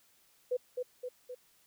sine tone with echo, 499.1 Hz, B4, 18 cents sharp, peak -28 dBFS, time 0.51-0.57 s, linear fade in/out 10 ms, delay 260 ms, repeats 3, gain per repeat -4 dB, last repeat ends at 1.35 s, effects white hiss -67 dBFS RMS until 1.66 s

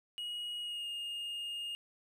triangle tone with pitch glide, 2894 to 2839 Hz, F#7 to F7, -39 to +28 cents, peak -36 dBFS, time 0.18-1.75 s, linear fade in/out 0 ms, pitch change -33 cents, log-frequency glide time 0.61-0.87 s, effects none

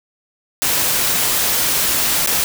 white noise with dropouts, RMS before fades -17 dBFS, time 0.62-2.44 s, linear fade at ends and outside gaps 0 ms, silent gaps 2.262-2.273 s, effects none

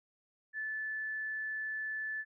sine tone, 1743 Hz, A6, 17 cents flat, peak -35 dBFS, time 0.53-2.25 s, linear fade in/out 50 ms, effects none

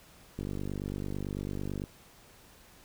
click train, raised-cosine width 3 ms, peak -23 dBFS, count 72, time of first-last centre 0.39-1.839 s, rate 49 Hz, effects pink hiss -57 dBFS RMS until 2.84 s

